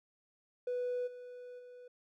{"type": "tone with level steps", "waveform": "triangle", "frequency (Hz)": 493.9, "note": "B4", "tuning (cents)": 0, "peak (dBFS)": [-30, -44, -48], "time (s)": [0.67, 1.88], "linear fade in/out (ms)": 5, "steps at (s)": [1.06, 1.58], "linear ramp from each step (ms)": 20, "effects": ["tanh soft clip ceiling -29 dBFS"]}